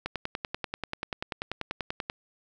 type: click train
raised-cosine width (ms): 0.3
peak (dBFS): -15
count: 22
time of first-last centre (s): 0.06-2.099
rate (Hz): 10.3
effects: none